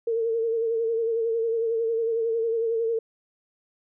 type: tone with vibrato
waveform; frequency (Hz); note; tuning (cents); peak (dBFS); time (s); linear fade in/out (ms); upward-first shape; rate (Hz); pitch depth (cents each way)
sine; 455.8; A#4; -39; -22; 0.07-2.99; 5; sine; 11; 42
effects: none